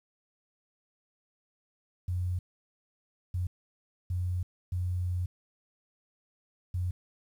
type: tone bursts at uneven times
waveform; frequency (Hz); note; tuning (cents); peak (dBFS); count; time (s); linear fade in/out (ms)
sine; 89.8; F2; +49; -28; 5; 2.08-2.39 / 3.34-3.47 / 4.1-4.43 / 4.72-5.26 / 6.74-6.91; 5
effects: 10-bit